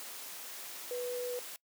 sine tone in noise, 492.2 Hz, B4, 6 cents flat, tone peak -34 dBFS, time 0.91-1.39 s, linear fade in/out 0 ms, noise white, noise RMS -45 dBFS, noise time 0-1.56 s, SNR +8 dB, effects noise-tail reverb RT60 0.1 s tail -22 dB re dry + high-pass 300 Hz 12 dB/octave

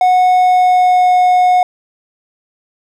triangle tone with pitch glide, 733 to 727.5 Hz, F#5 to F#5, -16 to -29 cents, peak -5 dBFS, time 0.01-1.63 s, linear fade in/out 2 ms, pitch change -13 cents, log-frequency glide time 0.31-1.14 s, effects none

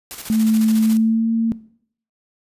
white noise with tremolo, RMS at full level -31 dBFS, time 0.11-0.97 s, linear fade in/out 0 ms, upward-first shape square, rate 14 Hz, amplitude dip 55%
sine tone with pitch glide, 220 to 227 Hz, A3 to A#3, 0 to -46 cents, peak -14 dBFS, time 0.3-1.52 s, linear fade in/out 0 ms, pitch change +54 cents, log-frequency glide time 0.82-1.32 s
effects noise-tail reverb RT60 0.6 s tail -18 dB re dry + resampled to 32000 Hz

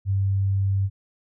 sine tone, 97.7 Hz, G2, 5 cents flat, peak -19 dBFS, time 0.05-0.9 s, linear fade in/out 50 ms, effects none

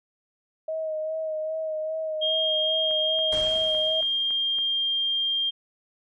sine tone with vibrato, 630 Hz, D#5, 21 cents sharp, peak -26 dBFS, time 0.68-4.01 s, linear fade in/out 5 ms, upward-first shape sine, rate 2.5 Hz, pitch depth 25 cents each way
sine tone with pitch glide, 3225 to 3199 Hz, G7 to G7, +48 to +34 cents, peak -22 dBFS, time 2.21-5.51 s, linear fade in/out 20 ms, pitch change -14 cents, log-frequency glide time 2.75-4.97 s
click train, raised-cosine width 0.5 ms, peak -29 dBFS, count 7, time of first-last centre 2.91-4.586 s, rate 3.58 Hz
pink noise with exponential decay, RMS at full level -35 dBFS, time 3.32-4.66 s, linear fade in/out 5 ms, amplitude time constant 290 ms
effects MP3 48 kbps

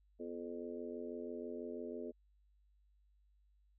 harmonic tone with a mistuned harmonic, 86.1 Hz, F2, 24 cents flat, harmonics 3 / 4 / 5 / 6 / 7, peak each -47 / -48 / -46 / -53 / -52 dBFS, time 0.19-2.12 s, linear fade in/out 20 ms, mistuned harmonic 3, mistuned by -67 cents, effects added 50 Hz sine -68 dBFS peak until 3.78 s

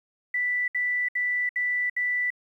sine tone bursts, 1975.5 Hz, B6, in tune, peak -23 dBFS, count 5, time 0.34-2.304 s, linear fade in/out 5 ms, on 340 ms, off 66 ms, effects 10-bit

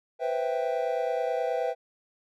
triangle chord, C major seventh, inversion third, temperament equal, 493.9 / 523.3 / 659.3 / 784 Hz, B4 / C5 / E5 / G5, 0 / 0 / 0 / 0 cents, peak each -28 / -31 / -29 / -31 dBFS, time 0.19-1.75 s, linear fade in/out 50 ms, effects none

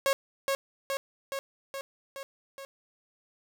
sawtooth tone with echo, 547 Hz, C#5, 23 cents flat, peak -19 dBFS, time 0.06-0.13 s, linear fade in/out 0 ms, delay 420 ms, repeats 6, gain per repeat -3 dB, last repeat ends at 2.65 s, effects none

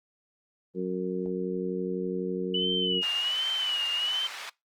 harmonic tone, 92 Hz, F#2, 9 cents flat, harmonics 2 / 3 / 4 / 5, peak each -32 / -37 / -32 / -33 dBFS, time 0.74-3.03 s, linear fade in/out 50 ms
sine tone with vibrato, 2960 Hz, F#7, in tune, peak -26 dBFS, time 2.54-4.27 s, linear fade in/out 5 ms, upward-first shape sine, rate 1.3 Hz, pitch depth 86 cents each way
white band-pass noise, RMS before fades -40 dBFS, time 3.02-4.5 s, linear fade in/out 10 ms, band 870 to 3200 Hz, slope 12 dB/octave
effects noise-tail reverb RT60 0.2 s tail -22 dB re dry + Opus 24 kbps

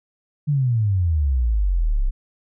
sine exponential sweep, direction down, 152.3 to 31 Hz, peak -16 dBFS, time 0.47-2.11 s, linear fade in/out 20 ms, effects none

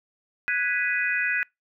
sine chord, G# minor seventh, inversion third, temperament equal, 1480 / 1661.2 / 1975.5 / 2489 Hz, F#6 / G#6 / B6 / D#7, 0 / 0 / 0 / 0 cents, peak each -28 dBFS, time 0.48-1.43 s, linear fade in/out 0 ms, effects noise-tail reverb RT60 0.2 s tail -26 dB re dry

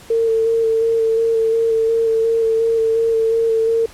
sine tone with vibrato, 452.3 Hz, A4, 48 cents sharp, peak -13 dBFS, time 0.1-3.86 s, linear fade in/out 5 ms, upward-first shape square, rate 2.8 Hz, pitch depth 15 cents each way, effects pink hiss -42 dBFS RMS until 3.93 s + low-pass 12000 Hz 12 dB/octave

